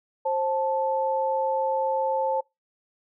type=tone pair together; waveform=sine; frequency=531 / 876.2 Hz; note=C5 / A5; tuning=+25 / -7 cents; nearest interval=major sixth; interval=868 cents; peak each=-25 dBFS; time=0.25-2.41 s; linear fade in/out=10 ms; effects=noise-tail reverb RT60 0.2 s tail -25 dB re dry